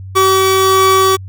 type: tone pair together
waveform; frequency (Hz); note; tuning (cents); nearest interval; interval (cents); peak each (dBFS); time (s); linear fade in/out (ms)
45% pulse; 381.8 / 1144.1; G4 / D6; -46 / -46; octave + perfect fifth; 1900; -11; 0.15-1.17; 20
effects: added 95 Hz sine -26 dBFS peak until 1.28 s